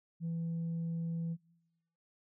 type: tone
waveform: sine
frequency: 166.3 Hz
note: E3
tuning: 16 cents sharp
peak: -32 dBFS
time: 0.2-1.37 s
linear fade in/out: 50 ms
effects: noise-tail reverb RT60 0.9 s tail -24 dB re dry + tanh soft clip ceiling -32 dBFS